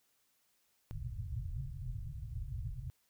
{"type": "low-pass noise", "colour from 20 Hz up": "white", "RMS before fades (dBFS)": -41, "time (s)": [0.91, 2.9], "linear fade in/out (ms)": 0, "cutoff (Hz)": 140, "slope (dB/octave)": 96, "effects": ["white hiss -75 dBFS RMS until 3.09 s"]}